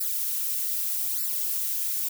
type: noise with flanger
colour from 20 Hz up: violet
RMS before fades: -28 dBFS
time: 0-2.09 s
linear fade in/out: 10 ms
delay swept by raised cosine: 0.31 to 5.51 ms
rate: 0.82 Hz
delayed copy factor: -1
effects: none